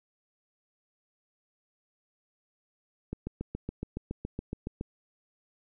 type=click train; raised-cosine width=3 ms; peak=-21 dBFS; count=13; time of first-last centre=3.13-4.811 s; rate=7.14 Hz; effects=none